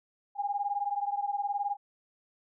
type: beating tone pair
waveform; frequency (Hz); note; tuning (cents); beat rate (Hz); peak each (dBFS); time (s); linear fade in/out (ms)
sine; 806 / 825; G5 / G#5; +48 / -12; 19; -31 / -33; 0.35-1.77; 50
effects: none